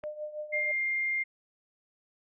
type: tone with tremolo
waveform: sine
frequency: 604 Hz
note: D5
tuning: 48 cents sharp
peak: -32 dBFS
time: 0.03-0.72 s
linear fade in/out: 10 ms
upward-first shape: triangle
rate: 6.1 Hz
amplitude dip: 80%
type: click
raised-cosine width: 0.5 ms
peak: -29 dBFS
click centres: 0.038 s
type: tone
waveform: sine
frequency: 2111 Hz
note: C7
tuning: 15 cents sharp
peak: -27 dBFS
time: 0.52-1.24 s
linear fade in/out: 20 ms
effects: none